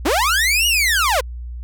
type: linear two-way sweep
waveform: sawtooth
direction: up then down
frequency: 233.1 to 2932 to 457 Hz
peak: -11 dBFS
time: 0.05-1.21 s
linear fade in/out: 10 ms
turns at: 0.67 s
effects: added 60 Hz sine -27 dBFS peak until 1.63 s